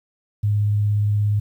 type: tone with vibrato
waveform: sine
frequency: 103.9 Hz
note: G#2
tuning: 1 cent sharp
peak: -16 dBFS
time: 0.43-1.4 s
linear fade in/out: 10 ms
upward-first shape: triangle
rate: 17 Hz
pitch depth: 13 cents each way
effects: 9-bit